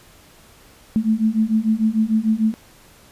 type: beating tone pair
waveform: sine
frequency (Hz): 215.8 / 222.5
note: A3 / A3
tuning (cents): -33 / +20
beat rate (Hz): 6.7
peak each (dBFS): -19 / -18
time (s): 0.96-2.54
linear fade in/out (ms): 0
effects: pink hiss -49 dBFS RMS until 3.11 s + resampled to 32000 Hz